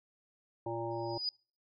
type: harmonic tone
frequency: 115.8 Hz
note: A#2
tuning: 11 cents flat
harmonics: 1 / 3 / 5 / 7 / 8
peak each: -43 / -38 / -41 / -42 / -43 dBFS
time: 0.66-1.18 s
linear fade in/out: 5 ms
type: tone with exponential growth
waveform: sine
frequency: 4943 Hz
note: D#8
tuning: 12 cents flat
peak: -29 dBFS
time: 0.91-1.29 s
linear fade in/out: 1 ms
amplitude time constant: 82 ms
effects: noise-tail reverb RT60 0.4 s tail -26 dB re dry